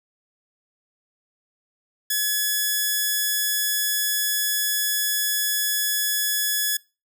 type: tone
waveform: 5% pulse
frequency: 1700 Hz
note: G#6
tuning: 40 cents sharp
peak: -10 dBFS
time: 2.1-6.77 s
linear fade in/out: 5 ms
effects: noise-tail reverb RT60 0.3 s tail -25 dB re dry